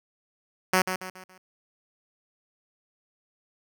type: tone with echo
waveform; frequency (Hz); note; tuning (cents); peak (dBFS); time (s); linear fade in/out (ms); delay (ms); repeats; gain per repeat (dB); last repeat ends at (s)
5% pulse; 185.7; F#3; +7; -8; 0.73-0.82; 5; 140; 4; -8; 1.38
effects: none